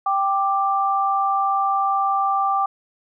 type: tone pair together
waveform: sine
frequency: 784.7 / 1179 Hz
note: G5 / D6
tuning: +2 / +6 cents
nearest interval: perfect fifth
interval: 704 cents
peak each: -20 dBFS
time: 0.06-2.66 s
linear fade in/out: 5 ms
effects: none